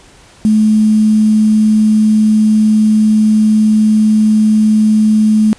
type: tone with quantisation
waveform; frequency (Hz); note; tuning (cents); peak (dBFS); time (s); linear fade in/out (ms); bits
sine; 215.5; A3; -36; -6; 0.45-5.53; 0; 5
effects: pink hiss -42 dBFS RMS until 5.58 s + resampled to 22050 Hz